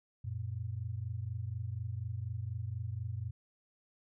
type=tone pair together; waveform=sine; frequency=92.8 / 116.92 Hz; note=F#2 / A#2; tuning=+6 / +6 cents; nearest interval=major third; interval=400 cents; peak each=-39 / -38 dBFS; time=0.24-3.31 s; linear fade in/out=10 ms; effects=none